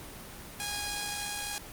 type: tone with amplitude modulation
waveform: 5% pulse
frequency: 823 Hz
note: G#5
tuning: 16 cents flat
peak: -20 dBFS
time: 0.6-1.58 s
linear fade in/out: 0 ms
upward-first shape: sine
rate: 63.6 Hz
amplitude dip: 25%
effects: pink hiss -45 dBFS RMS until 1.72 s + Opus 24 kbps